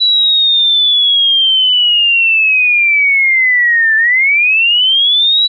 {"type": "linear two-way sweep", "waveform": "sine", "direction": "down then up", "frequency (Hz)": [3951, 1752, 3951], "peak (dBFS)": -7, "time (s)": [0, 5.48], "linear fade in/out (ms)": 20, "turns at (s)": 3.96, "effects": []}